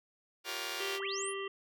5% pulse chord, G half-diminished seventh, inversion third, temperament just, 352.8 / 392 / 470.4 / 564.5 Hz, F4 / G4 / Bb4 / Db5, +18 / 0 / +16 / +31 cents, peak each -32 dBFS, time 0.44-1 s, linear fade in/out 50 ms
harmonic tone, 392 Hz, G4, in tune, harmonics 1 / 3 / 5 / 7 / 8, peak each -38 / -43 / -45 / -46 / -47 dBFS, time 0.8-1.48 s, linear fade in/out 5 ms
sine linear sweep, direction up, 440 to 10810 Hz, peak -37 dBFS, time 0.99-1.34 s, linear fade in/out 50 ms
effects none

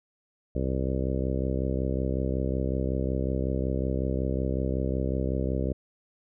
harmonic tone, 65.41 Hz, C2, in tune, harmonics 1 / 2 / 3 / 4 / 5 / 6 / 7 / 8 / 9, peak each -29 / -32 / -34 / -35 / -36 / -37 / -37 / -38 / -39 dBFS, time 0.55-5.73 s, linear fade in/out 5 ms, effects none

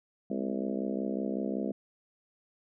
harmonic tone with a mistuned harmonic, 65.41 Hz, C2, in tune, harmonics 3 / 4 / 5 / 6 / 7 / 8 / 9 / 10, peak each -34 / -36 / -38 / -40 / -41 / -42 / -43 / -44 dBFS, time 0.3-1.72 s, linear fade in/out 5 ms, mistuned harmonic 3, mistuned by +89 cents, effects none

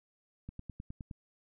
click train, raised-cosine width 5 ms, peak -30 dBFS, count 7, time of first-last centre 0.49-1.112 s, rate 9.65 Hz, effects none

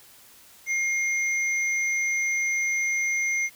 sine tone pair together, 2133 / 6086 Hz, C7 / F#8, +33 / +48 cents, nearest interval octave + tritone, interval 1815 cents, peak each -23 / -32 dBFS, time 0.66-3.5 s, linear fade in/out 50 ms, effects white hiss -52 dBFS RMS until 3.55 s

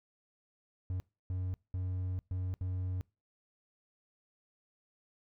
triangle tone bursts at uneven times, 92.1 Hz, F#2, 7 cents flat, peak -31 dBFS, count 5, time 0.9-1 / 1.3-1.54 / 1.74-2.19 / 2.31-2.54 / 2.61-3.01 s, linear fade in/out 0 ms, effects noise-tail reverb RT60 0.3 s tail -25 dB re dry

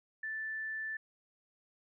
sine tone, 1760 Hz, A6, in tune, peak -36 dBFS, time 0.23-0.97 s, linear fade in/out 5 ms, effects none

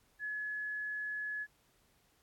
sine tone, 1700 Hz, G#6, 40 cents sharp, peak -36 dBFS, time 0.19-1.47 s, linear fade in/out 50 ms, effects pink hiss -71 dBFS RMS until 2.22 s + AAC 64 kbps

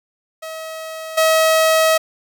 sawtooth tone with level steps, 640 Hz, D#5, 49 cents sharp, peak -24 / -8 dBFS, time 0.42-1.98 s, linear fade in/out 10 ms, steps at 1.17 s, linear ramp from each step 10 ms, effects none

